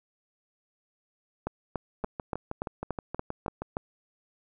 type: two click trains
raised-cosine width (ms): 1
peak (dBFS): -16 / -19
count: 9 / 11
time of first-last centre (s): 1.47-3.769 / 2.04-3.62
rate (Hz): 3.48 / 6.33
effects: none